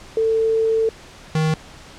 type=tone pair in turn; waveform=sine / square; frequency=446.4 / 157.1 Hz; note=A4 / D#3; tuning=+25 / +17 cents; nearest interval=octave + tritone; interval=1808 cents; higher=first; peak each=-15 / -17 dBFS; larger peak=first; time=0.17-0.89 / 1.35-1.54 s; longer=first; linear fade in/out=2 ms; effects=pink hiss -42 dBFS RMS until 1.98 s + low-pass 7000 Hz 12 dB/octave